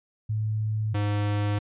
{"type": "tone pair in turn", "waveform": ["sine", "square"], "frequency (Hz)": [108.1, 103.24], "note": ["A2", "G#2"], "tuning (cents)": [-30, -10], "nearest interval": "minor second", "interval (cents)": 80, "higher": "first", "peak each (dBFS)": -24, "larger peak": "neither", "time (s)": [[0.29, 0.94], [0.94, 1.59]], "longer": "neither", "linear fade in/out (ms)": 10, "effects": ["resampled to 8000 Hz"]}